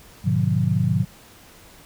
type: chord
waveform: sine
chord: G# diminished seventh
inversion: none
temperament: just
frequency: 103.83 / 124.59 / 149.51 / 179.41 Hz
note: G#2 / B2 / D3 / F3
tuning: 0 / +16 / +31 / +47 cents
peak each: -23 dBFS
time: 0.24-1.05 s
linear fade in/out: 20 ms
effects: pink hiss -48 dBFS RMS until 1.85 s